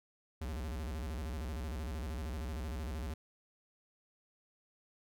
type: tone with vibrato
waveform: square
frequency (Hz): 69.1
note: C#2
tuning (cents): -5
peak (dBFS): -38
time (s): 0.41-3.14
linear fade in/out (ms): 5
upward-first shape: square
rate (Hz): 13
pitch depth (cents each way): 240
effects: none